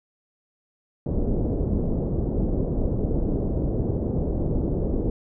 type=low-pass noise; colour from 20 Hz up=pink; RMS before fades=-24 dBFS; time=1.06-5.1 s; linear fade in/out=2 ms; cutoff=500 Hz; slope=24 dB/octave; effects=none